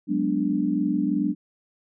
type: chord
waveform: sine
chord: G# half-diminished seventh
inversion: third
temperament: equal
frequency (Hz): 185 / 207.7 / 246.9 / 293.7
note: F#3 / G#3 / B3 / D4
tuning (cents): 0 / 0 / 0 / 0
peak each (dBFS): -28 / -27 / -28 / -24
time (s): 0.07-1.35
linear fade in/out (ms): 50
effects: none